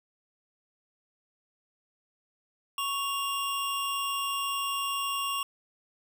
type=tone pair together; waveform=square; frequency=1108.8 / 2794 Hz; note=C#6 / F7; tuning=0 / 0 cents; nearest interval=octave + major third; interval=1600 cents; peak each=-32 / -33 dBFS; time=2.78-5.43 s; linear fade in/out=2 ms; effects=none